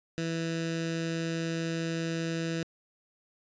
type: tone with notch filter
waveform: 15% pulse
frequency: 164.81 Hz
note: E3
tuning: in tune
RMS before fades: -32 dBFS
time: 0.18-2.63 s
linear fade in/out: 0 ms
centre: 830 Hz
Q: 0.96
effects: resampled to 16000 Hz